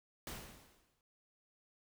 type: noise with exponential decay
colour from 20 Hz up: pink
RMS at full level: -43 dBFS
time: 0.27-1.01 s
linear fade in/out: 1 ms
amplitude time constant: 160 ms
effects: none